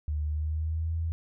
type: tone with pitch glide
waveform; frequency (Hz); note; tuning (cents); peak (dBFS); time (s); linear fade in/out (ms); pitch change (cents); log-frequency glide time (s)
sine; 75.2 to 82.01; D2 to E2; +42 to -8; -27; 0.08-1.12; 0; +150; 0.25-0.94
effects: none